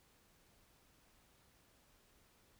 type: silence
effects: pink hiss -70 dBFS RMS until 2.59 s